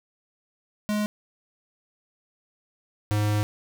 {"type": "tone pair in turn", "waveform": "square", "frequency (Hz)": [209.8, 104.9], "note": ["G#3", "G#2"], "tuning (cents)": [18, 18], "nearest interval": "octave", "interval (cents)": 1200, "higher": "first", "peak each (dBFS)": [-24, -22], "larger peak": "second", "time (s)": [[0.89, 1.06], [3.11, 3.43]], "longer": "second", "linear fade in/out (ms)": 0, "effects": []}